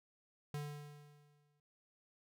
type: tone with exponential decay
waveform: square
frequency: 146.83 Hz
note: D3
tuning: in tune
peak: -39 dBFS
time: 0.54-1.6 s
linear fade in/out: 2 ms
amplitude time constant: 230 ms
effects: none